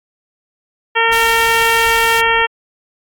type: harmonic tone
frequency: 457 Hz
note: A#4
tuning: 34 cents flat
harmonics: 1 / 2 / 3 / 4 / 5 / 6 / 7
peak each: -19 / -16 / -19 / -16 / -20 / -20 / -22 dBFS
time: 0.95-2.47 s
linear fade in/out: 20 ms
type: noise with tremolo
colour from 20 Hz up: brown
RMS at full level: -35 dBFS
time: 1.08-2.43 s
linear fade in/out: 10 ms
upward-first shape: sine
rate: 6.4 Hz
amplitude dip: 25%
type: high-pass noise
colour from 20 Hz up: pink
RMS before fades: -25 dBFS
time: 1.12-2.21 s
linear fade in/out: 10 ms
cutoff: 2900 Hz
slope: 24 dB/octave
effects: AAC 64 kbps